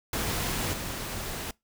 pink noise with level steps, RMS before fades -30 / -35 dBFS, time 0.13-1.51 s, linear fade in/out 2 ms, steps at 0.73 s, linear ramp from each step 5 ms, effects noise-tail reverb RT60 0.2 s tail -24 dB re dry

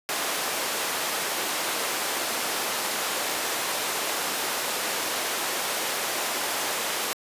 pink high-pass noise, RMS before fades -28 dBFS, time 0.09-7.13 s, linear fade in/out 0 ms, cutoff 480 Hz, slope 12 dB/octave, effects resampled to 32000 Hz

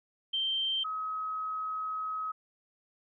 sine tone pair in turn, 3136 / 1273.6 Hz, G7 / D#6, 0 / +40 cents, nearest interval octave + major third, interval 1560 cents, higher first, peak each -28 / -32 dBFS, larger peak first, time 0.33-0.84 / 0.84-2.32 s, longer second, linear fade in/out 10 ms, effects none

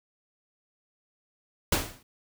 pink noise with exponential decay, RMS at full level -21 dBFS, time 1.72-2.03 s, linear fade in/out 5 ms, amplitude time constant 66 ms, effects none

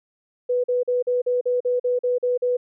sine tone bursts, 493.9 Hz, B4, in tune, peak -18 dBFS, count 11, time 0.49-2.57 s, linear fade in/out 10 ms, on 150 ms, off 43 ms, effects none

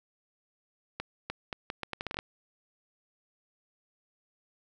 accelerating click train, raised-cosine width 0.3 ms, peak -18 dBFS, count 12, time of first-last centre 1-2.189 s, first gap 300 ms, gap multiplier 0.76, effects none

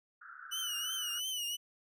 pink band-pass noise, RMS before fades -50 dBFS, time 0.21-1.2 s, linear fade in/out 10 ms, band 1300 to 1600 Hz, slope 96 dB/octave
sawtooth tone with vibrato, 2960 Hz, F#7, in tune, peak -32 dBFS, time 0.51-1.57 s, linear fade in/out 20 ms, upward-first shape triangle, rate 2.9 Hz, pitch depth 98 cents each way
effects none

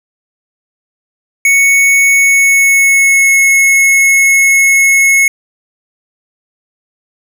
square tone with pitch glide, 2217 to 2184 Hz, C#7 to C#7, 0 to -26 cents, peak -6 dBFS, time 1.45-5.28 s, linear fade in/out 2 ms, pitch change -26 cents, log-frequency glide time 2.13-3.37 s, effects none

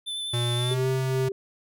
square tone with vibrato, 3520 Hz, A7, in tune, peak -30 dBFS, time 0.06-0.75 s, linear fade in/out 20 ms, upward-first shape sine, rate 10 Hz, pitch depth 15 cents each way
square tone with pitch glide, 120 to 131.62 Hz, B2 to C3, -49 to +11 cents, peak -25 dBFS, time 0.33-1.29 s, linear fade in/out 10 ms, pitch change +160 cents, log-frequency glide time 0.55-0.88 s
sine tone, 392 Hz, G4, in tune, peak -28 dBFS, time 0.71-1.32 s, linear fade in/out 2 ms
effects none

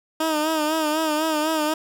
15% pulse tone with vibrato, 311.1 Hz, D#4, in tune, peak -14 dBFS, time 0.2-1.74 s, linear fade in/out 5 ms, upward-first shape sine, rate 4 Hz, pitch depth 60 cents each way, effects none

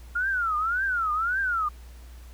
sine tone with vibrato, 1391 Hz, F6, 7 cents flat, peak -23 dBFS, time 0.15-1.69 s, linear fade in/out 10 ms, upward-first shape triangle, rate 1.8 Hz, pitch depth 260 cents each way, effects added 60 Hz sine -42 dBFS peak until 2.33 s + pink hiss -55 dBFS RMS until 2.33 s

